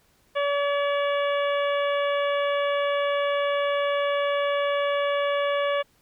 harmonic tone, 570 Hz, C#5, 48 cents sharp, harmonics 1 / 2 / 3 / 4 / 5 / 6, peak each -23 / -29 / -33 / -35 / -37 / -39 dBFS, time 0.35-5.83 s, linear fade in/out 20 ms, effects pink hiss -63 dBFS RMS until 6.01 s

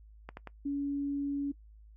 clicks, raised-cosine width 0.5 ms, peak -27 dBFS, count 3, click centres 0.29 / 0.371 / 0.473 s
sine tone, 282.5 Hz, C#4, 33 cents sharp, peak -30 dBFS, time 0.65-1.52 s, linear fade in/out 10 ms
effects noise-tail reverb RT60 0.1 s tail -21 dB re dry + added 53 Hz sine -52 dBFS peak until 1.96 s

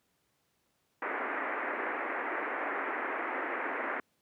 white band-pass noise, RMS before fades -35 dBFS, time 1.02-4 s, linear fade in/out 2 ms, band 260 to 2100 Hz, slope 48 dB/octave, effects pink hiss -75 dBFS RMS until 4.21 s + high-pass 100 Hz 12 dB/octave

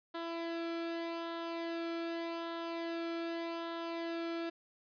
sawtooth tone with flanger, 334.6 Hz, E4, 26 cents sharp, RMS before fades -39 dBFS, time 0.14-4.5 s, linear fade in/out 10 ms, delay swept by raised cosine 0.41 to 1.07 ms, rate 0.84 Hz, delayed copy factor -0.5, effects resampled to 11025 Hz

